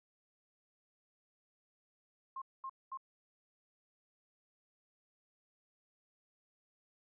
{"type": "tone bursts", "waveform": "sine", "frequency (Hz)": 1065, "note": "C6", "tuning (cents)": 30, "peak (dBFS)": -40, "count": 3, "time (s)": [2.36, 2.974], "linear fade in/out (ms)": 5, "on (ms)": 58, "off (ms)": 220, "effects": []}